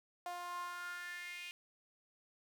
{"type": "tone with high-pass filter sweep", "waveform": "sawtooth", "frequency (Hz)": 352.7, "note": "F4", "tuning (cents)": 17, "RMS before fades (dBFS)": -45, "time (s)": [0.26, 1.51], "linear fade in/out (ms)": 0, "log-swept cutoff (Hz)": [760, 2600], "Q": 5.7, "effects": []}